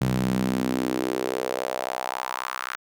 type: tone with high-pass filter sweep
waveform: sawtooth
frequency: 63.7 Hz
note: C2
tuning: 46 cents flat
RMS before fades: -27 dBFS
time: 0.01-2.76 s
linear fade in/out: 5 ms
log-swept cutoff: 140 to 1400 Hz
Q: 2.9
effects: none